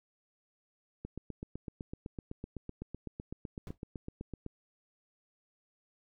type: click train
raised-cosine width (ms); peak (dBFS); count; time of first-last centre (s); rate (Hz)
3; -27; 28; 1.05-4.463; 7.91
type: noise with exponential decay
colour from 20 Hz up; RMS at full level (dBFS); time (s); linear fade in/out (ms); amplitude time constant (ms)
brown; -41; 3.67-3.78; 1; 23
effects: none